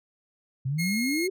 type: exponential sweep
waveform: sine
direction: up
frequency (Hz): 126.4 to 391.6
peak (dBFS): -25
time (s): 0.65-1.3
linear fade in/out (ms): 10
type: tone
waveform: sawtooth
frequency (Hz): 2152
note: C7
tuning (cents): +48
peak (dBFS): -25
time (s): 0.78-1.28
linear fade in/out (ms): 20
effects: none